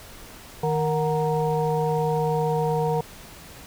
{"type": "harmonic tone with a mistuned harmonic", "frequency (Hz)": 155.56, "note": "D#3", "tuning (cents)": 0, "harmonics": [1, 3, 5, 6], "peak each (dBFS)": [-25, -24, -29, -29], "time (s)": [0.63, 3.01], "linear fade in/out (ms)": 5, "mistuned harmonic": 5, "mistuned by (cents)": -93, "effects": ["pink hiss -44 dBFS RMS until 3.66 s"]}